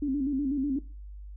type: tone with vibrato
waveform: sine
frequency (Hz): 277.2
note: C#4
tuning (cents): 0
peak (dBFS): -25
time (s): 0.02-0.79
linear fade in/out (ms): 5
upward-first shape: square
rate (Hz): 8.1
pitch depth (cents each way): 82
effects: noise-tail reverb RT60 0.3 s tail -17 dB re dry + added 50 Hz sine -40 dBFS peak until 1.36 s